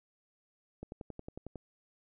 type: click train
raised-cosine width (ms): 2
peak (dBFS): -29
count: 9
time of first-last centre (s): 0.83-1.557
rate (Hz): 11
effects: none